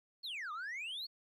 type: exponential two-way sweep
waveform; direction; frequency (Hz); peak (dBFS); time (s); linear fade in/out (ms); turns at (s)
sine; down then up; 4485 to 1174.7 to 4485; -37; 0.23-1.07; 20; 0.52
effects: tanh soft clip ceiling -39 dBFS + 13-bit